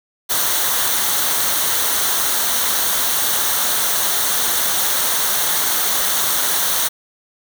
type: noise with comb filter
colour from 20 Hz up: white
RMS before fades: -18 dBFS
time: 0.29-6.89 s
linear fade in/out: 20 ms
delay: 0.4 ms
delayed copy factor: -0.55
effects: none